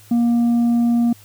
triangle tone with tanh clipping, 236.3 Hz, A#3, 24 cents sharp, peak -14 dBFS, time 0.11-1.13 s, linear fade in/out 5 ms, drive 8 dB, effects added 104 Hz sine -47 dBFS peak until 1.24 s + white hiss -48 dBFS RMS until 1.24 s

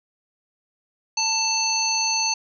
harmonic tone, 884 Hz, A5, 8 cents sharp, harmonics 1 / 3 / 5 / 7, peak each -27 / -28 / -24 / -24 dBFS, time 1.17-2.34 s, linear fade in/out 5 ms, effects none

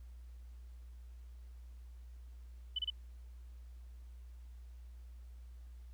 sine tone bursts, 3000 Hz, F#7, 23 cents sharp, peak -33 dBFS, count 3, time 2.76-2.902 s, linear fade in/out 5 ms, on 28 ms, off 29 ms, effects added 60 Hz sine -49 dBFS peak until 5.93 s + pink hiss -73 dBFS RMS until 5.93 s

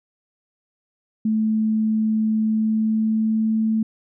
sine tone with pitch glide, 218.2 to 220.4 Hz, A3 to A3, -14 to +3 cents, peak -17 dBFS, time 1.25-3.83 s, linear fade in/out 5 ms, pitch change +17 cents, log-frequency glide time 2.41-3.61 s, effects none

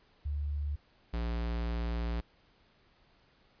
sine / square tone pair in turn, 72.9 / 57.96 Hz, D2 / A#1, -12 / -9 cents, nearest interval major third, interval 397 cents, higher first, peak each -31 / -32 dBFS, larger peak first, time 0.25-0.76 / 1.13-2.21 s, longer second, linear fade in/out 10 ms, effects pink hiss -66 dBFS RMS until 3.6 s + resampled to 11025 Hz

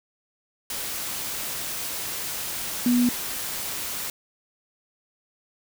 sine tone in noise, 244.1 Hz, B3, 20 cents flat, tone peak -17 dBFS, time 2.86-3.09 s, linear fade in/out 2 ms, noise white, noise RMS -31 dBFS, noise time 0.7-4.1 s, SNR +11 dB, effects none

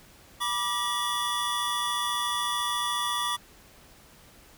square tone cluster, 971 / 1177 / 1918 / 3417 Hz, B5 / D6 / A#6 / G#7, -30 / +3 / +49 / +49 cents, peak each -34 / -31 / -37 / -32 dBFS, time 0.4-3.37 s, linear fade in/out 20 ms, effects pink hiss -54 dBFS RMS until 4.57 s

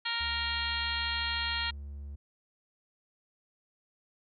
harmonic tone, 466.2 Hz, A#4, in tune, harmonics 2 / 3 / 4 / 5 / 6 / 7 / 8 / 9, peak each -40 / -39 / -37 / -41 / -39 / -37 / -43 / -37 dBFS, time 0.05-1.71 s, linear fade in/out 10 ms
triangle tone, 71.1 Hz, C#2, 45 cents sharp, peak -37 dBFS, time 0.2-2.16 s, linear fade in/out 10 ms
effects none

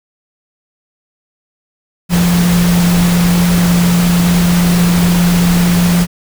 sine tone in noise, 174.61 Hz, F3, in tune, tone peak -8 dBFS, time 2.09-6.07 s, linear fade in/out 50 ms, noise pink, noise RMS -18 dBFS, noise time 2.09-6.07 s, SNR +7 dB, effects none

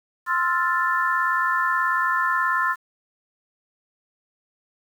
sine chord, F major seventh, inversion second, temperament equal, 1046.5 / 1318.5 / 1396.9 / 1760 Hz, C6 / E6 / F6 / A6, 0 / 0 / 0 / 0 cents, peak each -23 / -27 / -26 / -24 dBFS, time 0.26-2.76 s, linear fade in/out 50 ms, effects 8-bit

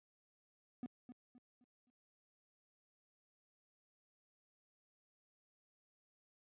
triangle tone with echo, 246.9 Hz, B3, in tune, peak -39 dBFS, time 0.83-0.86 s, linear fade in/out 0 ms, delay 260 ms, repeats 4, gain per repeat -9 dB, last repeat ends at 1.9 s, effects high-pass 100 Hz 12 dB/octave + resampled to 8000 Hz

